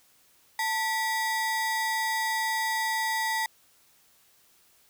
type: ring-modulated tone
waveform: 45% pulse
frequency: 1420 Hz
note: F6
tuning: 28 cents sharp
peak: -23 dBFS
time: 0.59-3.46 s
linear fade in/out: 2 ms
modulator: 531 Hz
effects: white hiss -62 dBFS RMS until 4.89 s